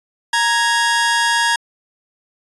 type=tone pair together; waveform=sawtooth; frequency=932.3 / 1661.2 Hz; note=A#5 / G#6; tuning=0 / 0 cents; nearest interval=minor seventh; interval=1000 cents; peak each=-13 dBFS; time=0.33-1.56 s; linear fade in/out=5 ms; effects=resampled to 24000 Hz